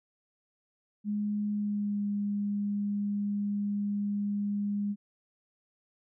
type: tone with pitch glide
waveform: sine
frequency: 207.7 to 204 Hz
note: G#3 to G#3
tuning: 0 to -31 cents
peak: -28 dBFS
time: 1.04-4.96 s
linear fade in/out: 50 ms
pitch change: -31 cents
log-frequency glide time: 1.51-2.04 s
effects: none